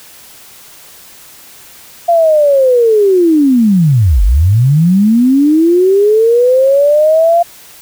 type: linear two-way sweep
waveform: sine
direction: down then up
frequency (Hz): 694 to 43.65 to 694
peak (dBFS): -5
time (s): 2.08-7.43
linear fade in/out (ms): 10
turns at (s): 4.23
effects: white hiss -37 dBFS RMS until 7.81 s